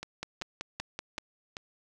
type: two click trains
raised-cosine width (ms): 0.2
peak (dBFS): -21 / -18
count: 5 / 6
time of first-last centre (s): 0.03-1.568 / 0.23-1.181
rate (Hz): 2.6 / 5.26
effects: none